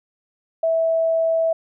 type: tone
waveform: sine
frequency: 654 Hz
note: E5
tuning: 14 cents flat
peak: -16 dBFS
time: 0.63-1.53 s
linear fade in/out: 5 ms
effects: none